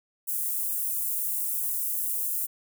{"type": "high-pass noise", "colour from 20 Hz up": "white", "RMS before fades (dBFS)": -29, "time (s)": [0.27, 2.47], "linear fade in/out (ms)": 20, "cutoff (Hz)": 9400, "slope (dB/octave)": 24, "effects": []}